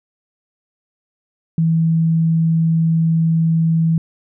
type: tone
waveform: sine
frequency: 163.2 Hz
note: E3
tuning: 17 cents flat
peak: -12 dBFS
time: 1.58-3.98 s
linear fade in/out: 2 ms
effects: none